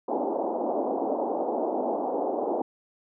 white band-pass noise, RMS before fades -28 dBFS, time 0.08-2.62 s, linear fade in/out 5 ms, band 240 to 840 Hz, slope 48 dB/octave, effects none

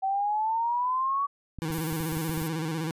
sine exponential sweep, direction up, 762 to 1138 Hz, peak -24 dBFS, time 0.02-1.27 s, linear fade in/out 20 ms
clicks, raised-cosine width 5 ms, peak -27 dBFS, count 10, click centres 1.587 / 1.704 / 1.785 / 1.925 / 2.006 / 2.124 / 2.17 / 2.295 / 2.376 / 2.418 s
25% pulse tone with vibrato, 160 Hz, D#3, 49 cents sharp, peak -25 dBFS, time 1.62-2.91 s, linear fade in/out 0 ms, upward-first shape square, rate 16 Hz, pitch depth 59 cents each way
violet noise, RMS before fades -37 dBFS, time 1.72-2.48 s, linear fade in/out 2 ms
effects resampled to 32000 Hz

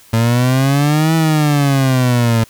30% pulse exponential two-way sweep, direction up then down, 112.1 to 163.1 to 112.1 Hz, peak -8 dBFS, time 0.13-2.44 s, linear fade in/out 5 ms, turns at 1.15 s, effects white hiss -45 dBFS RMS until 2.49 s

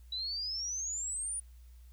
sine exponential sweep, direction up, 3900 to 9660 Hz, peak -34 dBFS, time 0.12-1.4 s, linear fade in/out 5 ms, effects added 60 Hz sine -51 dBFS peak until 1.92 s + white hiss -70 dBFS RMS until 1.92 s

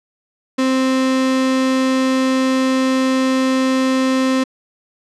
35% pulse tone, 261.6 Hz, C4, in tune, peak -12 dBFS, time 0.58-4.44 s, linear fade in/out 10 ms, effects low-pass 7000 Hz 12 dB/octave

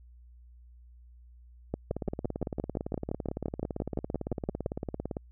two click trains, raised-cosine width 2 ms, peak -20 / -17 dBFS, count 59 / 18, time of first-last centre 1.91-5.168 / 1.74-4.661 s, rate 17.8 / 5.82 Hz, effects added 60 Hz sine -51 dBFS peak until 5.31 s

